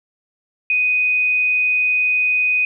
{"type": "tone", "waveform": "sine", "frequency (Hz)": 2494, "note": "D#7", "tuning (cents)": 3, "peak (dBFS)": -14, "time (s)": [0.7, 2.65], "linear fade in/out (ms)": 2, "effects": []}